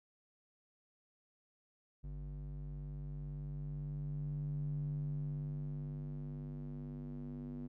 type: tone with band-pass filter sweep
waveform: square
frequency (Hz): 49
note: G1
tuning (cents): 0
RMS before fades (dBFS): -42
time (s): 2.03-7.68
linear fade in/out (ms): 20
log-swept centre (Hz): 100 to 220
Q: 4.5
effects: none